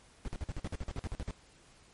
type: noise bursts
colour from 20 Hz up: brown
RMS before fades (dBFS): -36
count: 14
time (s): 0.25-1.308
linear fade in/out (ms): 0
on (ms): 31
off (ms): 48
effects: pink hiss -61 dBFS RMS until 1.93 s + MP3 48 kbps